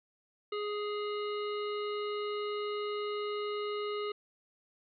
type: harmonic tone with a mistuned harmonic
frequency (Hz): 416.2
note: G#4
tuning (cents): +4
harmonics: 1 / 3 / 5 / 7 / 9 / 10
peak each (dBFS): -34 / -40 / -47 / -46 / -51 / -53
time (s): 0.52-4.12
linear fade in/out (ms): 5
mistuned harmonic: 7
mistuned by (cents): -20
effects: none